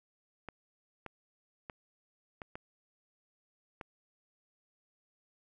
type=clicks; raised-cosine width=0.5 ms; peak=-27 dBFS; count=6; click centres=0.487 / 1.063 / 1.698 / 2.418 / 2.555 / 3.812 s; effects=none